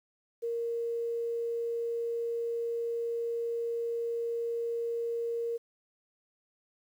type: tone with quantisation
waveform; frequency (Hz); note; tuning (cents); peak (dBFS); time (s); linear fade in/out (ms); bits
sine; 466.2; A#4; 0; -30; 0.42-5.58; 20; 10
effects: none